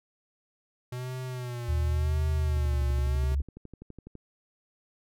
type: tone with vibrato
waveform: square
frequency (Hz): 123.47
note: B2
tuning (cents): 0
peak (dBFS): -34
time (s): 0.92-3.35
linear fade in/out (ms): 5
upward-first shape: sine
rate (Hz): 0.92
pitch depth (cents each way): 69
type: tone with pitch glide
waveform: sine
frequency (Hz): 77.9 to 69.4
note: D#2 to C#2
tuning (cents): +3 to +3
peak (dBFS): -24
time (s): 1.68-3.42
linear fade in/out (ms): 10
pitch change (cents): -200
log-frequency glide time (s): 2.45-2.89
type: click train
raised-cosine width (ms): 3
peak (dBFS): -31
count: 20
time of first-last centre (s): 2.57-4.153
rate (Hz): 12
effects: none